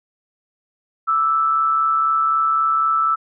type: tone pair together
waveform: sine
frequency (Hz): 1174.7 / 1318.6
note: D6 / E6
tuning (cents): 0 / 0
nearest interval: major second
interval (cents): 200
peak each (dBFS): -25 / -15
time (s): 1.07-3.16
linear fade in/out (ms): 20
effects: none